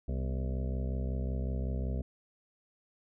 harmonic tone with a mistuned harmonic, 65.41 Hz, C2, in tune, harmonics 1 / 2 / 3 / 4 / 6 / 7 / 8 / 9 / 10, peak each -32 / -38 / -42 / -44 / -48 / -49 / -50 / -51 / -52 dBFS, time 0.08-2.02 s, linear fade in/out 5 ms, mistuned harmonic 4, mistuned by -68 cents, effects none

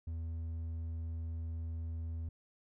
sine tone with hard clipping, 82 Hz, E2, 9 cents flat, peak -38 dBFS, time 0.07-2.29 s, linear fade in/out 5 ms, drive 3 dB, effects none

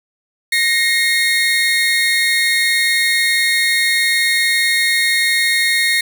30% pulse tone pair together, 1864.7 / 2144 Hz, A#6 / C7, 0 / +42 cents, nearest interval major second, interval 242 cents, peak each -13 dBFS, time 0.52-6.01 s, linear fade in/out 5 ms, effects none

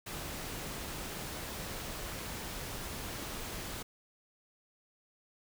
pink noise, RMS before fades -41 dBFS, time 0.06-3.83 s, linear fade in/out 10 ms, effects none

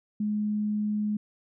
sine tone, 210.3 Hz, G#3, 22 cents sharp, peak -25 dBFS, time 0.2-1.17 s, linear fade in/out 5 ms, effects none

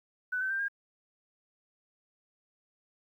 sine tone with pitch steps, 1495 / 1534.4 / 1574.8 / 1616.2 Hz, F#6 / G6 / G6 / G#6, +17 / -37 / +8 / -48 cents, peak -29 dBFS, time 0.32-0.684 s, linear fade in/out 10 ms, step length 91 ms, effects 11-bit

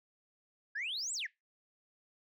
sine exponential two-way sweep, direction up then down, 1588 to 8190 to 1588 Hz, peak -34 dBFS, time 0.75-1.27 s, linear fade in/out 10 ms, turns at 1.13 s, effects noise-tail reverb RT60 0.2 s tail -23 dB re dry + tanh soft clip ceiling -32 dBFS

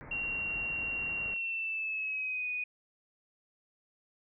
pink low-pass noise, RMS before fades -47 dBFS, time 0.01-1.34 s, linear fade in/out 0 ms, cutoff 2300 Hz, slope 96 dB/octave
sine tone with pitch glide, 2753 to 2481 Hz, F7 to D#7, -25 to -6 cents, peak -32 dBFS, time 0.11-2.64 s, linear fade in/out 5 ms, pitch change -181 cents, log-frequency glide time 1.25-2.49 s
clicks, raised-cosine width 0.5 ms, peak -39 dBFS, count 3, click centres 0.509 / 0.654 / 1.363 s
effects none

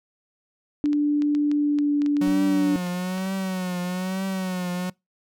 sine tone with pitch glide, 293.7 to 290.8 Hz, D4 to D4, 0 to -17 cents, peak -18 dBFS, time 0.84-2.76 s, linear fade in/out 0 ms, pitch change -17 cents, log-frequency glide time 1.55-1.93 s
clicks, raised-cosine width 0.2 ms, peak -22 dBFS, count 12, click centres 0.858 / 0.931 / 1.221 / 1.35 / 1.515 / 1.787 / 2.019 / 2.062 / 2.168 / 2.868 / 3.18 / 3.259 s
45% pulse tone with vibrato, 185 Hz, F#3, in tune, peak -25 dBFS, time 2.21-4.9 s, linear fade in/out 5 ms, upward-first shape triangle, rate 1.1 Hz, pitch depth 74 cents each way
brown noise with exponential decay, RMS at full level -35 dBFS, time 2.27-2.4 s, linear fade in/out 2 ms, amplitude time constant 27 ms
effects noise-tail reverb RT60 0.2 s tail -25 dB re dry

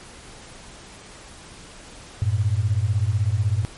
sine beating tone pair, 95.6 / 111.6 Hz, G2 / A2, -43 / +25 cents, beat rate 16 Hz, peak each -21 dBFS, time 2.22-3.65 s, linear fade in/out 0 ms, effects pink hiss -43 dBFS RMS until 3.77 s + MP3 48 kbps

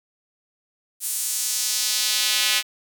square tone with high-pass filter sweep, 115 Hz, A#2, 23 cents flat, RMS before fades -23 dBFS, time 1-2.63 s, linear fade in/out 50 ms, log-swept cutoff 9500 to 2700 Hz, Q 1.3, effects none

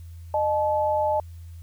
sine tone pair together, 611 / 863.1 Hz, D#5 / A5, -32 / -34 cents, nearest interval tritone, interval 598 cents, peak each -23 dBFS, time 0.34-1.2 s, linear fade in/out 2 ms, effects added 84 Hz sine -38 dBFS peak until 1.62 s + white hiss -61 dBFS RMS until 1.62 s

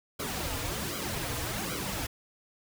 pink noise with flanger, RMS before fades -34 dBFS, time 0.19-2.07 s, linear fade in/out 10 ms, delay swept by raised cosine 1.1 to 5.4 ms, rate 1.3 Hz, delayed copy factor -0.8, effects none

